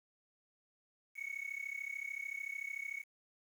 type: tone with amplitude modulation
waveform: sine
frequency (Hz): 2217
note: C#7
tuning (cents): 0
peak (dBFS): -34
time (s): 1.15-3.04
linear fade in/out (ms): 50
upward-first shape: sine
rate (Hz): 33.5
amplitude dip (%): 95
effects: tanh soft clip ceiling -35 dBFS + 10-bit